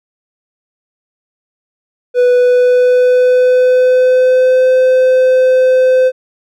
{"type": "tone with pitch glide", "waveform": "triangle", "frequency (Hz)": [493.9, 513.7], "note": ["B4", "C5"], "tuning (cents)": [0, -32], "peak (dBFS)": -4, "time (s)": [2.14, 6.12], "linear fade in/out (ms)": 50, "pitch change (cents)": 68, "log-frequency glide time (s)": [2.33, 4.7], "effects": []}